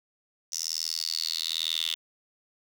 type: tone with high-pass filter sweep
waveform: 10% pulse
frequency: 81.1 Hz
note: E2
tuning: 28 cents flat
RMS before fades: -31 dBFS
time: 0.52-1.95 s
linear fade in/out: 5 ms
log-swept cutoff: 5800 to 3300 Hz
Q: 7.9
effects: none